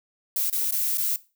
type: noise with dropouts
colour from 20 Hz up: violet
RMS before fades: -25 dBFS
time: 0.36-1.16 s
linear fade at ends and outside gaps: 2 ms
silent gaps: 0.499-0.527 / 0.709-0.723 / 0.974-0.981 s
effects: noise-tail reverb RT60 0.3 s tail -18 dB re dry